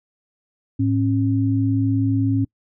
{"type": "tone pair together", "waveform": "sine", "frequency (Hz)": [107.9, 271.9], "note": ["A2", "C#4"], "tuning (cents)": [-33, -33], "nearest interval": "octave + major third", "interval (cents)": 1600, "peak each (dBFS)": -19, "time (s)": [0.79, 2.45], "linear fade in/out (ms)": 10, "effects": ["noise-tail reverb RT60 0.1 s tail -26 dB re dry"]}